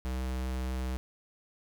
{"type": "tone", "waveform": "square", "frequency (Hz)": 64, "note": "C2", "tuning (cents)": -38, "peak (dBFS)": -32, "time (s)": [0.05, 0.97], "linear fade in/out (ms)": 0, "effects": []}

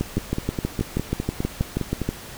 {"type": "two click trains", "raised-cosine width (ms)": 3, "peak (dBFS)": [-9, -11], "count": [14, 10], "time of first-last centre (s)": [[0.01, 2.09], [0.18, 2.017]], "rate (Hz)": [6.25, 4.9], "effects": ["pink hiss -39 dBFS RMS until 2.37 s"]}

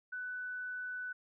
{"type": "tone", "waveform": "sine", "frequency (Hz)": 1494, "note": "F#6", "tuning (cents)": 16, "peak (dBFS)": -38, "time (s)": [0.12, 1.13], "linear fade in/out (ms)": 10, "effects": []}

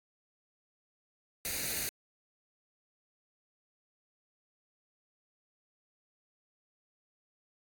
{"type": "noise with comb filter", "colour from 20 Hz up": "white", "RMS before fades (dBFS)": -35, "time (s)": [1.45, 1.89], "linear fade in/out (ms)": 0, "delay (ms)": 0.46, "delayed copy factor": 0.7, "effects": ["AAC 64 kbps"]}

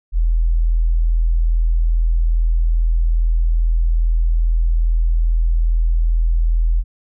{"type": "tone", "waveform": "sine", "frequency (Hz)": 41.2, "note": "E1", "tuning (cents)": 0, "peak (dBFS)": -12, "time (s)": [0.12, 6.84], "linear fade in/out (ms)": 50, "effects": []}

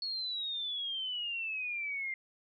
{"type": "exponential sweep", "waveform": "sine", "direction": "down", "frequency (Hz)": [4377, 2093], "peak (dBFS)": -34, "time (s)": [0.02, 2.14], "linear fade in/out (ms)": 2, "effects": []}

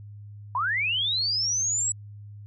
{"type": "linear sweep", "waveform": "sine", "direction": "up", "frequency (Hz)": [932.3, 7850], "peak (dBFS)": -23, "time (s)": [0.55, 1.92], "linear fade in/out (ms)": 2, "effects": ["added 103 Hz sine -40 dBFS peak until 2.46 s"]}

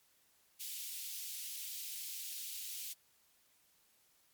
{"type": "high-pass noise", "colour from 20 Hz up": "white", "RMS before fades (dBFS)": -44, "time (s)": [0.59, 2.94], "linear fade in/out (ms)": 20, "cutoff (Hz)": 2700, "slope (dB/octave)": 24, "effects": ["white hiss -71 dBFS RMS until 4.33 s", "MP3 96 kbps"]}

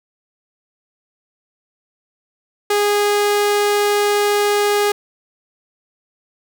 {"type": "tone", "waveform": "sawtooth", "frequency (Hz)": 411.9, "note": "G#4", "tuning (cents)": -14, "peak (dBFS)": -10, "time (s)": [2.7, 4.92], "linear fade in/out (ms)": 5, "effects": []}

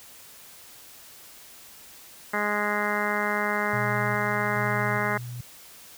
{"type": "harmonic tone", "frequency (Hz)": 207.7, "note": "G#3", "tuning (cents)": 0, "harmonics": [1, 2, 3, 4, 5, 6, 7, 8, 9, 10], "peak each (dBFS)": [-33, -33, -33, -33, -33, -33, -33, -33, -33, -33], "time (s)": [2.33, 5.18], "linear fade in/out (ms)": 10}
{"type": "tone with tremolo", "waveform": "sine", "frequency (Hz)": 122.1, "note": "B2", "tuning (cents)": -19, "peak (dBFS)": -29, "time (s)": [3.73, 5.41], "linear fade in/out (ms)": 5, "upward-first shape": "square", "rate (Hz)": 1.2, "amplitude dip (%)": 40}
{"effects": ["white hiss -48 dBFS RMS until 5.97 s"]}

